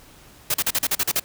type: noise bursts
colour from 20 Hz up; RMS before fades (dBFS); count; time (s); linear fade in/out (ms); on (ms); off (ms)
white; -21; 9; 0.5-1.198; 5; 42; 40
effects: pink hiss -49 dBFS RMS until 1.24 s